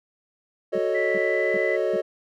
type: chord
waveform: triangle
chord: D# half-diminished seventh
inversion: first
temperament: equal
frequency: 370 / 440 / 554.4 / 622.3 Hz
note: F#4 / A4 / C#5 / D#5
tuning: 0 / 0 / 0 / 0 cents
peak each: -25 dBFS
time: 0.72-2.02 s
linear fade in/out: 20 ms
type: tone bursts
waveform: sine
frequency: 200 Hz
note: G3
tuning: 35 cents sharp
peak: -31 dBFS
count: 4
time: 0.75-1.966 s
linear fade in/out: 5 ms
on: 34 ms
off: 360 ms
type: tone with pitch glide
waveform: sine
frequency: 1975.5 to 1998.5 Hz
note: B6 to B6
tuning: 0 to +20 cents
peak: -26 dBFS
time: 0.94-1.77 s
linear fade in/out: 20 ms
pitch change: +20 cents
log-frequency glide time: 1.11-1.5 s
effects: none